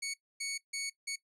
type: tone bursts at uneven times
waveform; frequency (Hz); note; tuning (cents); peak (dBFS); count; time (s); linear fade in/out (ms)
15% pulse; 2226; C#7; +7; -28; 4; 0.02-0.14 / 0.4-0.58 / 0.73-0.9 / 1.07-1.16; 10
effects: noise-tail reverb RT60 0.1 s tail -19 dB re dry + low-pass 12000 Hz 12 dB/octave